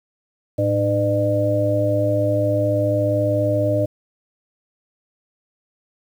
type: harmonic tone with a mistuned harmonic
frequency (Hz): 100.4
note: G2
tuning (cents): +42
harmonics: 1 / 3 / 5 / 6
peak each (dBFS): -21 / -24 / -26 / -19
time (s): 0.58-3.86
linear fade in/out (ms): 10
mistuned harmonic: 1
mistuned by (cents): +150
effects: 8-bit